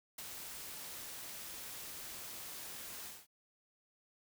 white noise with ADSR envelope, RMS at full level -44 dBFS, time 0.18-3.27 s, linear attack 6 ms, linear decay 26 ms, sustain -3 dB, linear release 210 ms, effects none

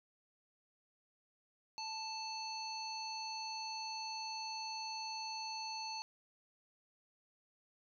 harmonic tone, 880 Hz, A5, in tune, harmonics 1 / 3 / 5 / 7, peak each -44 / -50 / -44 / -52 dBFS, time 1.78-6.02 s, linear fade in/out 0 ms, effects none

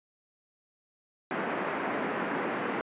pink band-pass noise, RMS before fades -32 dBFS, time 1.31-2.81 s, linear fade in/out 0 ms, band 210 to 2100 Hz, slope 24 dB/octave, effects resampled to 8000 Hz

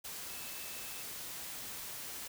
sine tone in noise, 2618 Hz, E7, 13 cents flat, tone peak -54 dBFS, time 0.29-1.03 s, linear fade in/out 10 ms, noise white, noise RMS -44 dBFS, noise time 0.04-2.28 s, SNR -13 dB, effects none

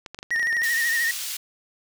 clicks, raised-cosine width 0.2 ms, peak -19 dBFS, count 12, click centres 0.062 / 0.146 / 0.189 / 0.229 / 0.306 / 0.361 / 0.396 / 0.429 / 0.471 / 0.527 / 0.568 / 0.618 s
triangle tone with vibrato, 1864.7 Hz, A#6, in tune, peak -19 dBFS, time 0.31-1.11 s, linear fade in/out 2 ms, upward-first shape sine, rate 13 Hz, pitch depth 52 cents each way
pink high-pass noise, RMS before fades -31 dBFS, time 0.63-1.37 s, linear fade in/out 5 ms, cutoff 3300 Hz, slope 12 dB/octave
effects none

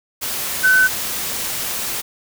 sine tone in noise, 1516 Hz, F#6, 42 cents sharp, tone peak -10 dBFS, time 0.63-0.88 s, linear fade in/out 20 ms, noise white, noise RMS -24 dBFS, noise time 0.21-2.02 s, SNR +11 dB, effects none

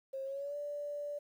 sine tone with pitch glide, 537 to 582.2 Hz, C5 to D5, +45 to -15 cents, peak -37 dBFS, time 0.13-1.19 s, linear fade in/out 10 ms, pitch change +140 cents, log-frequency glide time 0.24-0.56 s, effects 11-bit

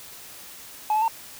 sine tone with pitch steps, 852 / 867 / 907 Hz, G#5 / A5 / A#5, +44 / -26 / -48 cents, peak -17 dBFS, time 0.9-1.08 s, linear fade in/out 2 ms, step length 60 ms, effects tanh soft clip ceiling -17 dBFS + white hiss -43 dBFS RMS until 1.39 s

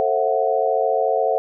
sine chord, F# half-diminished seventh, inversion first, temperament just, 444 / 532.8 / 666 / 740 Hz, A4 / C5 / E5 / F#5, +16 / +31 / +18 / 0 cents, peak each -22 dBFS, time 0-1.38 s, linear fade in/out 0 ms, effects none

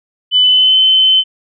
sine tone with pitch glide, 3000 to 3061 Hz, F#7 to G7, +23 to -42 cents, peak -6 dBFS, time 0.31-1.24 s, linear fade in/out 50 ms, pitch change +35 cents, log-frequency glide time 0.42-0.78 s, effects none

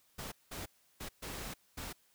pink noise bursts at uneven times, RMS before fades -43 dBFS, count 5, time 0.18-0.32 / 0.51-0.66 / 1-1.09 / 1.22-1.54 / 1.77-1.93 s, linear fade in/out 10 ms, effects white hiss -70 dBFS RMS until 2.14 s

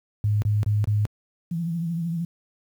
sine tone bursts, 104.7 Hz, G#2, 15 cents sharp, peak -18 dBFS, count 4, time 0.24-1.053 s, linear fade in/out 0 ms, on 180 ms, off 31 ms
sine tone with vibrato, 167.9 Hz, E3, 32 cents sharp, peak -24 dBFS, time 1.51-2.25 s, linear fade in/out 5 ms, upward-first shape triangle, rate 13 Hz, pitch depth 70 cents each way
effects high-pass 60 Hz 12 dB/octave + 9-bit

